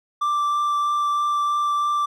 triangle tone with vibrato, 1174.7 Hz, D6, in tune, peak -17 dBFS, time 0.21-2.06 s, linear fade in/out 10 ms, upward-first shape triangle, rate 3.1 Hz, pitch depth 8 cents each way, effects none

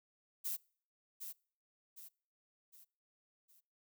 violet noise with echo, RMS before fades -39 dBFS, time 0.44-0.57 s, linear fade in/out 20 ms, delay 760 ms, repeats 4, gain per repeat -7 dB, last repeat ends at 3.61 s, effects noise-tail reverb RT60 0.5 s tail -26 dB re dry

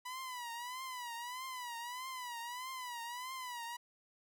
sawtooth tone with vibrato, 987.8 Hz, B5, in tune, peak -38 dBFS, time 0.05-3.77 s, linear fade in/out 10 ms, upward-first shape triangle, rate 1.6 Hz, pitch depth 120 cents each way, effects none

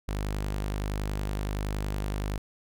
sawtooth tone, 50.7 Hz, G#1, 41 cents flat, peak -25 dBFS, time 0.08-2.38 s, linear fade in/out 5 ms, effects none

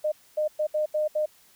sine tone bursts at uneven times, 610 Hz, D#5, 34 cents flat, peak -22 dBFS, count 6, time 0.04-0.12 / 0.37-0.48 / 0.59-0.67 / 0.74-0.86 / 0.94-1.08 / 1.15-1.26 s, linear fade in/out 10 ms, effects white hiss -58 dBFS RMS until 1.55 s

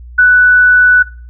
sine tone, 1486 Hz, F#6, 7 cents sharp, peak -3 dBFS, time 0.18-1.03 s, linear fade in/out 10 ms, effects noise-tail reverb RT60 0.4 s tail -21 dB re dry + added 60 Hz sine -29 dBFS peak until 1.29 s

